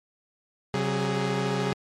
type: tone cluster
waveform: sawtooth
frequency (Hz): 133.8 / 188.6 / 415.3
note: C3 / F#3 / G#4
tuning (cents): +39 / +33 / 0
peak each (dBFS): -25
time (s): 0.74-1.73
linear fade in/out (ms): 0
effects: low-pass 6000 Hz 12 dB/octave + MP3 64 kbps